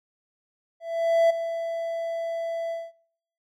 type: tone with ADSR envelope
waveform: triangle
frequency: 666 Hz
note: E5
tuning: 18 cents sharp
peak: -13 dBFS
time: 0.8-2.92 s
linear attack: 500 ms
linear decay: 10 ms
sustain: -12 dB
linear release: 210 ms
effects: noise-tail reverb RT60 0.7 s tail -24 dB re dry